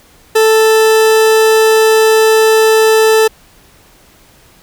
40% pulse tone, 440.1 Hz, A4, in tune, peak -5 dBFS, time 0.35-3.28 s, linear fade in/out 10 ms, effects pink hiss -45 dBFS RMS until 4.62 s

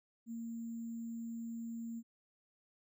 sine tone with sample-and-hold, 230 Hz, A#3, 23 cents flat, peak -40 dBFS, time 0.26-2.03 s, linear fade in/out 50 ms, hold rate 7350 Hz, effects none

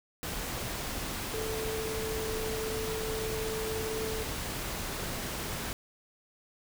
sine tone in noise, 440 Hz, A4, in tune, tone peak -34 dBFS, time 1.34-4.23 s, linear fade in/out 0 ms, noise pink, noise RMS -36 dBFS, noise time 0.23-5.73 s, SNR -1 dB, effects none

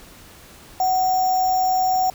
sine tone with sample-and-hold, 745 Hz, F#5, 12 cents sharp, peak -16 dBFS, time 0.8-2.1 s, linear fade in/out 2 ms, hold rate 6300 Hz, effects pink hiss -45 dBFS RMS until 2.14 s

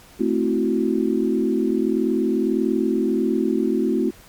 sine chord, F# half-diminished seventh, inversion first, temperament equal, 220 / 261.6 / 329.6 / 370 Hz, A3 / C4 / E4 / F#4, 0 / 0 / 0 / 0 cents, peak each -23 dBFS, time 0.19-4.11 s, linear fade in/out 20 ms, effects pink hiss -48 dBFS RMS until 4.28 s + MP3 96 kbps

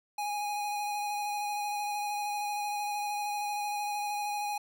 square tone with vibrato, 827 Hz, G#5, 8 cents flat, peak -32 dBFS, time 0.18-4.58 s, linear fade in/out 5 ms, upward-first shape sine, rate 13 Hz, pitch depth 16 cents each way, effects none

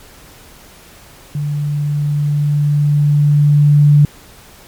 sine tone with level ramp, 146.5 Hz, D3, 4 cents flat, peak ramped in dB -16 to -4 dBFS, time 1.35-4.05 s, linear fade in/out 2 ms, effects pink hiss -41 dBFS RMS until 4.67 s + MP3 96 kbps

